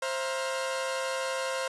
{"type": "tone cluster", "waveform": "sawtooth", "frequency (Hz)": [528, 670, 944, 1410], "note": ["C5", "E5", "A#5", "F6"], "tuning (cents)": [16, 28, 22, 16], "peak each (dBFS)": [-27, -36, -36, -35], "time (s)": [0.02, 1.68], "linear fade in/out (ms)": 5, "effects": ["resampled to 24000 Hz"]}